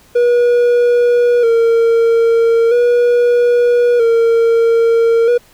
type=tone with vibrato; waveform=triangle; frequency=471.2 Hz; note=A#4; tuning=19 cents sharp; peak=-6 dBFS; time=0.15-5.38 s; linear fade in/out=10 ms; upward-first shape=square; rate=0.39 Hz; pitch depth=41 cents each way; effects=pink hiss -47 dBFS RMS until 5.53 s